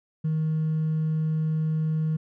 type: tone with hard clipping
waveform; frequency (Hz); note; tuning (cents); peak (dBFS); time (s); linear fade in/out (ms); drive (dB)
triangle; 157.1; D#3; +17; -22; 0.24-2.17; 10; 2
effects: none